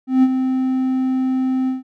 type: tone with ADSR envelope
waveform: triangle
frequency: 259.8 Hz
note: C4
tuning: 12 cents flat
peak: -6 dBFS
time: 0.07-1.83 s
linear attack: 160 ms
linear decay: 45 ms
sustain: -8 dB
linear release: 150 ms
effects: none